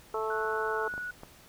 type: harmonic tone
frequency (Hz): 219.2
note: A3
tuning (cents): -6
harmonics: 2 / 3 / 4 / 5 / 6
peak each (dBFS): -32 / -40 / -36 / -38 / -37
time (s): 0.14-0.88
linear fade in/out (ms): 2
type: tone with pitch glide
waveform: sine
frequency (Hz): 1480 to 1467.2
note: F#6 to F#6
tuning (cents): 0 to -15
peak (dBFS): -34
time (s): 0.3-1.11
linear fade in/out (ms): 5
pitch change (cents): -15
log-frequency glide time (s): 0.7-0.79
type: clicks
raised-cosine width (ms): 1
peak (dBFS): -29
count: 3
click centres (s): 0.939 / 0.979 / 1.234
effects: pink hiss -55 dBFS RMS until 1.48 s